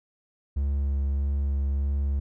triangle tone with vibrato, 69.7 Hz, C#2, 10 cents sharp, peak -21 dBFS, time 0.56-2.2 s, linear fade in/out 10 ms, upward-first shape sine, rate 1.6 Hz, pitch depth 13 cents each way, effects none

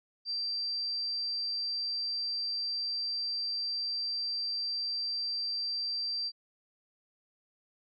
sine tone, 4699 Hz, D8, in tune, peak -31 dBFS, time 0.25-6.32 s, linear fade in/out 50 ms, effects none

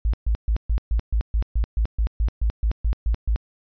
sine tone bursts, 54.6 Hz, A1, 13 cents flat, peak -17 dBFS, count 16, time 0.05-3.36 s, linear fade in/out 0 ms, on 85 ms, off 130 ms, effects resampled to 11025 Hz

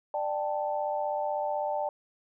sine chord, D suspended fourth, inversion none, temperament equal with one note detuned, 594.2 / 784 / 880 Hz, D5 / G5 / A5, +20 / 0 / 0 cents, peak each -31 / -33 / -33 dBFS, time 0.14-1.89 s, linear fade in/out 2 ms, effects none

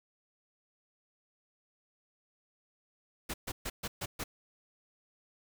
pink noise bursts, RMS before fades -37 dBFS, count 6, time 3.29-4.24 s, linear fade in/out 10 ms, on 50 ms, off 130 ms, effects none

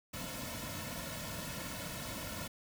pink noise with comb filter, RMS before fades -42 dBFS, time 0.13-2.48 s, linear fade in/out 10 ms, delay 2.5 ms, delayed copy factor -0.85, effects none

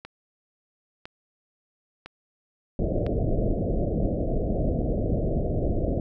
click train, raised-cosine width 0.3 ms, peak -22 dBFS, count 4, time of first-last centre 0.05-3.065 s, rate 0.995 Hz
pink low-pass noise, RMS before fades -25 dBFS, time 2.79-6 s, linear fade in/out 2 ms, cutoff 680 Hz, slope 96 dB/octave
effects none

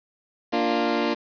20% pulse chord, Bb major, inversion none, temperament equal, 233.1 / 293.7 / 349.2 Hz, Bb3 / D4 / F4, 0 / 0 / 0 cents, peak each -21 dBFS, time 0.52-1.15 s, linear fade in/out 20 ms, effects resampled to 11025 Hz + 7-bit

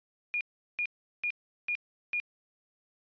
sine tone bursts, 2431 Hz, D#7, 41 cents flat, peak -28 dBFS, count 5, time 0.34-2.2 s, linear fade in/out 0 ms, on 68 ms, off 380 ms, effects resampled to 11025 Hz

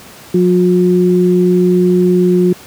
sine tone pair together, 179.9 / 359.8 Hz, F#3 / F#4, -48 / -48 cents, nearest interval octave, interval 1200 cents, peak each -10 dBFS, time 0.34-2.53 s, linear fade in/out 5 ms, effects pink hiss -36 dBFS RMS until 2.66 s + high-pass 100 Hz 12 dB/octave

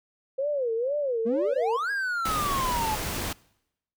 sine tone with vibrato, 516 Hz, C5, 24 cents flat, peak -24 dBFS, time 0.38-1.77 s, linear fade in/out 10 ms, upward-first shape sine, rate 2.1 Hz, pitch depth 240 cents each way
triangle exponential two-way sweep, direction up then down, 210.7 to 1661.2 to 841 Hz, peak -24 dBFS, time 1.25-2.96 s, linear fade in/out 20 ms, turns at 1.91 s
pink noise, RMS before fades -31 dBFS, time 2.25-3.33 s, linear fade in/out 5 ms
effects noise-tail reverb RT60 0.8 s tail -23 dB re dry

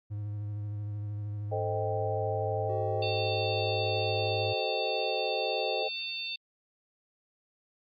triangle tone with vibrato, 103.83 Hz, G#2, in tune, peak -31 dBFS, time 0.1-4.54 s, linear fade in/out 20 ms, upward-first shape sine, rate 13 Hz, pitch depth 24 cents each way
sine chord, A half-diminished seventh, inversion none, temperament equal, 440 / 523.3 / 622.3 / 784 Hz, A4 / C5 / Eb5 / G5, 0 / 0 / 0 / 0 cents, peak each -35 dBFS, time 1.51-5.89 s, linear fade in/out 20 ms
triangle tone, 378.2 Hz, F#4, 38 cents sharp, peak -37 dBFS, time 2.69-5.83 s, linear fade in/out 5 ms
harmonic tone, 899 Hz, A5, 37 cents sharp, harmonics 3 / 4 / 5, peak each -37 / -38 / -39 dBFS, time 3.02-6.36 s, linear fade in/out 5 ms
effects Opus 48 kbps

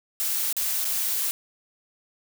blue noise with dropouts, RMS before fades -26 dBFS, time 0.2-1.31 s, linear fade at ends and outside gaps 0 ms, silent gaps 0.527-0.567 / 0.845-0.852 s, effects none

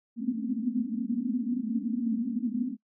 pink band-pass noise, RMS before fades -30 dBFS, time 0.16-2.77 s, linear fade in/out 50 ms, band 220 to 260 Hz, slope 96 dB/octave, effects noise-tail reverb RT60 0.1 s tail -24 dB re dry

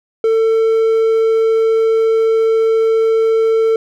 triangle tone, 447.6 Hz, A4, 30 cents sharp, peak -8 dBFS, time 0.24-3.76 s, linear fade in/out 2 ms, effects none

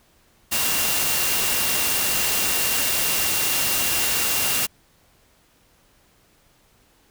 sine tone in noise, 2772 Hz, F7, 14 cents flat, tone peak -30 dBFS, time 0.51-4.67 s, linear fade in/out 20 ms, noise white, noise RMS -22 dBFS, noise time 0.51-4.67 s, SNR -11 dB, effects pink hiss -59 dBFS RMS until 7.1 s

